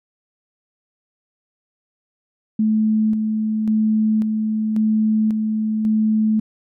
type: tone with tremolo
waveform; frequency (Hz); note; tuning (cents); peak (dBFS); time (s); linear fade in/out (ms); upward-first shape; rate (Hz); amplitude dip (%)
sine; 217; A3; -24; -14; 2.59-6.4; 5; square; 0.92; 35
effects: none